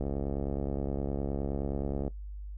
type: click train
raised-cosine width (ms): 2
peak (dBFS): -20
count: 145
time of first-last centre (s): 0.01-2.079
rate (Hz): 69.6
effects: noise-tail reverb RT60 0.1 s tail -18 dB re dry + added 50 Hz sine -38 dBFS peak until 2.57 s